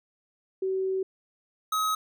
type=tone pair in turn; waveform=sine / square; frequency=380 / 1271.9 Hz; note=F#4 / D#6; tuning=+46 / +38 cents; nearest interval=octave + major sixth; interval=2092 cents; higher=second; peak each=-25 dBFS; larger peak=neither; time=0.62-1.03 / 1.72-1.95 s; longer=first; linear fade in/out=5 ms; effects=none